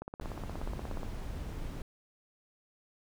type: click train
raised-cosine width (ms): 1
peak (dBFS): -26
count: 18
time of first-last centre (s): 0.02-1.032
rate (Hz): 16.8
type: noise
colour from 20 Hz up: brown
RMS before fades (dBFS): -39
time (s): 0.21-1.82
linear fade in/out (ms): 2
effects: none